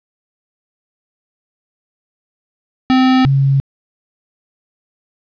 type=tone pair in turn; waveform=square / sine; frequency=258.7 / 137.04 Hz; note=C4 / C#3; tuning=-19 / -19 cents; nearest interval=major seventh; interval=1100 cents; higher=first; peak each=-9 dBFS; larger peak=neither; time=2.9-3.25 / 3.25-3.6 s; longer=neither; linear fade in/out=0 ms; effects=resampled to 11025 Hz + 8-bit